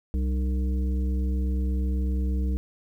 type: harmonic tone with a mistuned harmonic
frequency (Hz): 65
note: C2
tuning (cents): -11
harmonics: 1 / 3 / 5 / 7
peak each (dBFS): -23 / -33 / -37 / -43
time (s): 0.14-2.57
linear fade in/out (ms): 0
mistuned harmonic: 5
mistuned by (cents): -120
effects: 10-bit